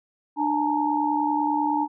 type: tone cluster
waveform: sine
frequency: 298.1 / 852 / 922 Hz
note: D4 / G#5 / A#5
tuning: +26 / +44 / -19 cents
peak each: -25 dBFS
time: 0.36-1.88 s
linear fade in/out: 50 ms
effects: none